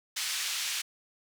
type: band-pass noise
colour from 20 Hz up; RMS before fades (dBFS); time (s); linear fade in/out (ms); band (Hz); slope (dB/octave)
white; -33; 0.16-0.82; 10; 1900 to 6200; 12
effects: none